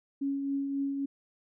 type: tone with tremolo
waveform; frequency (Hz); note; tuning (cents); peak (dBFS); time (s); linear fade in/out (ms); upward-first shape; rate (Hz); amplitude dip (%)
sine; 277.2; C#4; 0; -27; 0.21-1.06; 10; triangle; 3.7; 40
effects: none